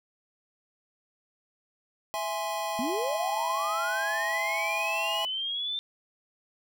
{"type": "chord", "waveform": "square", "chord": "E augmented", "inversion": "none", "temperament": "equal", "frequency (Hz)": [659.3, 830.6, 1046.5], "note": ["E5", "G#5", "B#5"], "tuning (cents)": [0, 0, 0], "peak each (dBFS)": [-35, -34, -36], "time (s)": [2.14, 5.25], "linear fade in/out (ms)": 0}
{"type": "linear sweep", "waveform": "sine", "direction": "up", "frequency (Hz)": [220, 3590], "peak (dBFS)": -29, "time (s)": [2.79, 5.79], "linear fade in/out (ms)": 0}
{"effects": []}